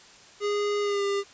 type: tone with pitch glide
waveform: square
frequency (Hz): 411.7 to 400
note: G#4 to G4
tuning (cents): -15 to +35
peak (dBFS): -25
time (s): 0.4-1.24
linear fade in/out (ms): 50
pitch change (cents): -50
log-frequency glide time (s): 0.81-1.03
effects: white hiss -51 dBFS RMS until 1.33 s + resampled to 16000 Hz